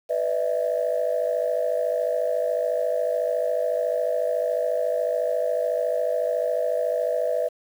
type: tone cluster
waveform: sine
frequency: 496.4 / 598 / 652 Hz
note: B4 / D5 / E5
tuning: +9 / +31 / -19 cents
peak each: -25 dBFS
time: 0.09-7.49 s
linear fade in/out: 20 ms
effects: tanh soft clip ceiling -14 dBFS + 8-bit